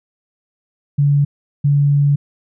sine tone bursts at uneven times, 143.1 Hz, D3, 45 cents flat, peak -10 dBFS, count 2, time 0.98-1.25 / 1.64-2.16 s, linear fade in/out 10 ms, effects none

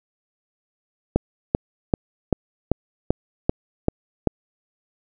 click train, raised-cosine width 2 ms, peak -3 dBFS, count 9, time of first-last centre 1.16-4.273 s, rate 2.57 Hz, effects none

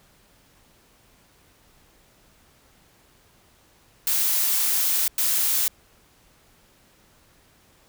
blue noise bursts at uneven times, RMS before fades -22 dBFS, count 2, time 4.07-5.08 / 5.18-5.68 s, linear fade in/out 2 ms, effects pink hiss -58 dBFS RMS until 7.88 s

